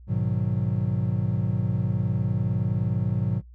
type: chord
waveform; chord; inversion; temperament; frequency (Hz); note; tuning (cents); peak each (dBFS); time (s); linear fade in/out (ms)
triangle; G# minor seventh; none; equal; 103.83 / 123.47 / 155.56 / 185; G#2 / B2 / D#3 / F#3; 0 / 0 / 0 / 0; -25 / -25 / -29 / -27; 0.07-3.42; 50
effects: noise-tail reverb RT60 0.1 s tail -19 dB re dry + added 60 Hz sine -44 dBFS peak until 3.54 s